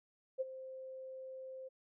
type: tone with ADSR envelope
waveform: sine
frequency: 523.3 Hz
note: C5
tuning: in tune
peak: -31 dBFS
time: 0.38-1.69 s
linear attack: 28 ms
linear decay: 26 ms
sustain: -14 dB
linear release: 17 ms
effects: none